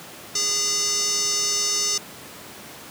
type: tone with band-pass filter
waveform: square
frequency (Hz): 408.8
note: G#4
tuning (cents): -27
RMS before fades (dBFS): -23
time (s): 0.35-1.98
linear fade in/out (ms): 5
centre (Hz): 5900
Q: 5.9
effects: pink hiss -40 dBFS RMS until 2.9 s + high-pass 150 Hz 12 dB/octave